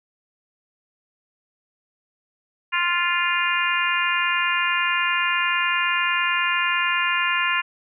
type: harmonic tone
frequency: 349.2 Hz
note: F4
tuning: in tune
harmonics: 3 / 4 / 5 / 6 / 7 / 8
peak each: -25 / -27 / -25 / -29 / -26 / -27 dBFS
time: 2.72-7.62 s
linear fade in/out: 20 ms
effects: none